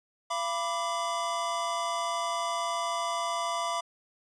square chord, B diminished, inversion second, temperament equal with one note detuned, 680.9 / 987.8 / 1174.7 Hz, F5 / B5 / D6, -44 / 0 / 0 cents, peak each -34 dBFS, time 0.3-3.81 s, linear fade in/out 10 ms, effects resampled to 22050 Hz

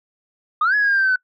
sine exponential two-way sweep, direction up then down, 1187 to 1700 to 1495 Hz, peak -13 dBFS, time 0.61-1.16 s, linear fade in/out 5 ms, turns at 0.75 s, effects noise-tail reverb RT60 0.1 s tail -25 dB re dry + tanh soft clip ceiling -11 dBFS

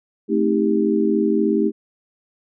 sine chord, A half-diminished seventh, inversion none, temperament just, 220 / 264 / 316.8 / 396 Hz, A3 / C4 / Eb4 / G4, 0 / +16 / +31 / +18 cents, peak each -20 / -26 / -20 / -20 dBFS, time 0.28-1.72 s, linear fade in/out 50 ms, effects none

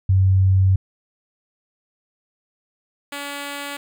sine / 5% pulse tone pair in turn, 95 / 284.7 Hz, F#2 / C#4, +46 / +46 cents, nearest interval octave + perfect fifth, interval 1900 cents, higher second, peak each -12 / -17 dBFS, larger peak first, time 0.09-0.76 / 3.12-3.77 s, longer first, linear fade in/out 5 ms, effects none

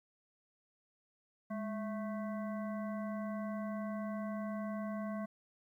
harmonic tone with a mistuned harmonic, 219.6 Hz, A3, 3 cents flat, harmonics 1 / 3 / 5 / 7 / 9, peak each -38 / -43 / -48 / -55 / -56 dBFS, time 1.5-5.26 s, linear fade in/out 10 ms, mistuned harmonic 1, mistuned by -97 cents, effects 12-bit

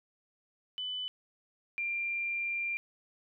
sine tone pair in turn, 3000 / 2381 Hz, F#7 / D7, +23 / +23 cents, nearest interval major third, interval 400 cents, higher first, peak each -34 / -31 dBFS, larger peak second, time 0.78-1.08 / 1.78-2.77 s, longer second, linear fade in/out 0 ms, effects none

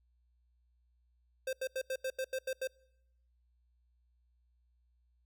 square tone bursts, 523.3 Hz, C5, in tune, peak -34 dBFS, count 9, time 1.47-2.674 s, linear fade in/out 5 ms, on 60 ms, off 83 ms, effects noise-tail reverb RT60 0.9 s tail -26 dB re dry + added 60 Hz sine -69 dBFS peak until 5.25 s

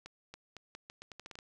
accelerating click train, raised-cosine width 0.2 ms, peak -29 dBFS, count 12, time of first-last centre 0.06-1.389 s, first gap 280 ms, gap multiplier 0.81, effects none

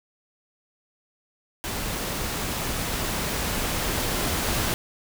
pink noise with level ramp, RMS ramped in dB -30 to -25 dBFS, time 1.64-4.74 s, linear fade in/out 0 ms, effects none

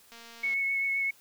click train, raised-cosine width 0.2 ms, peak -32 dBFS, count 98, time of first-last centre 0.12-0.538 s, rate 232 Hz
sine tone with vibrato, 2200 Hz, C#7, 14 cents flat, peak -26 dBFS, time 0.43-1.11 s, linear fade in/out 10 ms, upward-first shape triangle, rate 7.7 Hz, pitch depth 16 cents each way
effects white hiss -59 dBFS RMS until 1.2 s

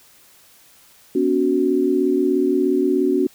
sine chord, B suspended second, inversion none, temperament equal with one note detuned, 246.9 / 283.8 / 370 Hz, B3 / C#4 / F#4, 0 / +41 / 0 cents, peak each -23 / -19 / -18 dBFS, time 1.15-3.27 s, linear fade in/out 5 ms, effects white hiss -51 dBFS RMS until 3.34 s

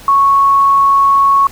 sine tone, 1106 Hz, C#6, 4 cents flat, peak -6 dBFS, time 0.08-1.47 s, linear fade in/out 2 ms, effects pink hiss -36 dBFS RMS until 1.51 s

